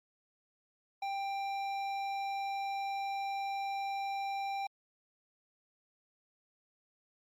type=tone with hard clipping; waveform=triangle; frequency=789 Hz; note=G5; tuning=11 cents sharp; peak=-36 dBFS; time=1.02-4.67 s; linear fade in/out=5 ms; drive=15 dB; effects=Opus 48 kbps